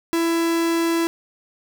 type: tone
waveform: 45% pulse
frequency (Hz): 333.3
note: E4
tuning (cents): +19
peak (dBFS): -18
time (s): 0.13-1.07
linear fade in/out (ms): 0
effects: none